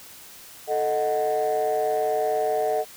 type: chord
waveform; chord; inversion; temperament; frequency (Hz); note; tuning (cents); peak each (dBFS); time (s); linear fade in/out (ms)
sine; D# diminished; second; equal; 440 / 622.3 / 740; A4 / D#5 / F#5; 0 / 0 / 0; -24; 0.67-2.85; 50
effects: tanh soft clip ceiling -16 dBFS + white hiss -45 dBFS RMS until 2.96 s